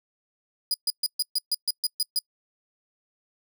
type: tone bursts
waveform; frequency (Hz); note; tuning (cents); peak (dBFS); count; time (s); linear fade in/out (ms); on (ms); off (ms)
sawtooth; 4928; D#8; -17; -19; 10; 0.71-2.19; 2; 31; 130
effects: noise-tail reverb RT60 0.1 s tail -26 dB re dry